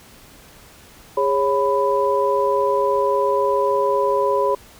sine tone cluster, 407.4 / 551 / 994 Hz, G#4 / C#5 / B5, -33 / -11 / +11 cents, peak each -20 dBFS, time 1.17-4.55 s, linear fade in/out 5 ms, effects pink hiss -46 dBFS RMS until 4.79 s

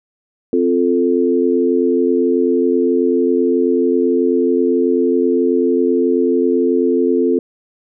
sine chord, F major, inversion second, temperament equal, 261.6 / 349.2 / 440 Hz, C4 / F4 / A4, 0 / 0 / 0 cents, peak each -16 dBFS, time 0.53-7.39 s, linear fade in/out 2 ms, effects none

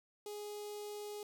sawtooth tone with notch filter, 415.8 Hz, G#4, 2 cents sharp, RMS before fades -45 dBFS, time 0.26-1.23 s, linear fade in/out 2 ms, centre 1600 Hz, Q 0.55, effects none

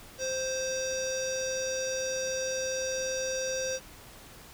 square tone with low-pass filter, 523.3 Hz, C5, in tune, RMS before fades -32 dBFS, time 0.18-3.8 s, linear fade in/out 50 ms, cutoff 5700 Hz, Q 6.8, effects pink hiss -50 dBFS RMS until 4.53 s

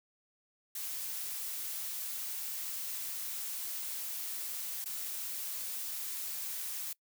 blue noise with dropouts, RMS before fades -39 dBFS, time 0.75-6.93 s, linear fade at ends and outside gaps 5 ms, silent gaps 4.844-4.857 s, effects noise-tail reverb RT60 0.1 s tail -23 dB re dry

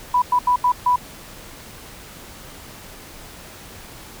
sine tone bursts at uneven times, 987.8 Hz, B5, in tune, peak -13 dBFS, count 5, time 0.14-0.22 / 0.32-0.39 / 0.47-0.56 / 0.64-0.72 / 0.86-0.96 s, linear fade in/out 5 ms, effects pink hiss -40 dBFS RMS until 4.2 s

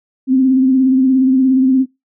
sine tone with vibrato, 261.6 Hz, C4, in tune, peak -8 dBFS, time 0.27-1.86 s, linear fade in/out 50 ms, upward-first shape sine, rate 17 Hz, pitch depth 40 cents each way, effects noise-tail reverb RT60 0.2 s tail -21 dB re dry

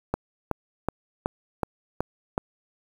click train, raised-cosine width 1 ms, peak -10 dBFS, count 7, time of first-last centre 0.14-2.379 s, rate 2.68 Hz, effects 7-bit

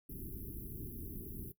pink band-stop noise, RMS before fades -45 dBFS, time 0.09-1.52 s, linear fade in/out 5 ms, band 410 to 11000 Hz, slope 96 dB/octave, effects noise-tail reverb RT60 0.1 s tail -18 dB re dry

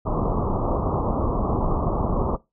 pink low-pass noise, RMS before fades -23 dBFS, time 0.05-2.37 s, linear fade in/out 20 ms, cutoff 1200 Hz, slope 96 dB/octave, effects noise-tail reverb RT60 0.2 s tail -19 dB re dry

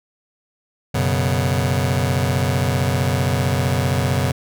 sawtooth chord, F# suspended fourth, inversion none, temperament just, 92.5 / 123.33 / 138.75 Hz, F#2 / B2 / C#3, 0 / -2 / +2 cents, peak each -17 dBFS, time 0.94-4.32 s, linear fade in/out 10 ms, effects none

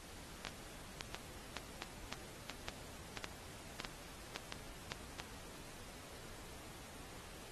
two click trains, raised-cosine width 0.2 ms, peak -22 / -23 dBFS, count 9 / 8, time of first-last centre 0.45-4.919 / 0.47-5.2 s, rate 1.79 / 1.48 Hz, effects pink hiss -54 dBFS RMS until 7.51 s + AAC 32 kbps

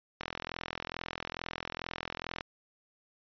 click train, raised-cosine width 0.3 ms, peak -19 dBFS, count 94, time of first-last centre 0.21-2.409 s, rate 42.3 Hz, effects resampled to 11025 Hz

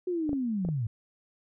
sine linear sweep, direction down, 370 to 103.3 Hz, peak -27 dBFS, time 0.07-0.87 s, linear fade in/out 5 ms
clicks, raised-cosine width 2 ms, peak -23 dBFS, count 4, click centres 0.293 / 0.331 / 0.65 / 0.688 s
effects none

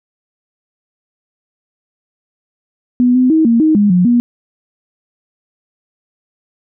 sine tone with pitch steps, 246.8 / 254.1 / 318 / 231.8 / 312.9 / 205.6 / 179.2 / 240.3 Hz, B3 / B3 / D#4 / A#3 / D#4 / G#3 / F3 / B3, -1 / +49 / +38 / -10 / +10 / -17 / +45 / -47 cents, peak -7 dBFS, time 3-4.2 s, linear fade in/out 0 ms, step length 150 ms, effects none

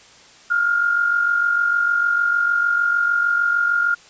sine tone pair together, 1369 / 1415.6 Hz, F6 / F6, -35 / +23 cents, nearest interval minor second, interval 58 cents, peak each -24 / -16 dBFS, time 0.5-3.95 s, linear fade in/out 10 ms, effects white hiss -47 dBFS RMS until 4.09 s + resampled to 16000 Hz

